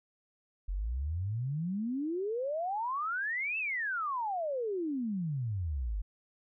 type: exponential two-way sweep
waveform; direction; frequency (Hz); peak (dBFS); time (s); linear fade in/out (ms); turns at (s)
sine; up then down; 43 to 2688 to 45.87; -31; 0.68-6.02; 10; 3.58
effects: none